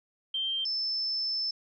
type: tone pair in turn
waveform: sine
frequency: 3152 / 5274 Hz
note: G7 / E8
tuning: +9 / 0 cents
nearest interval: major sixth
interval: 891 cents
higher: second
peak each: -28 dBFS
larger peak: neither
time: 0.34-0.65 / 0.65-1.51 s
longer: second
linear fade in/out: 5 ms
effects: none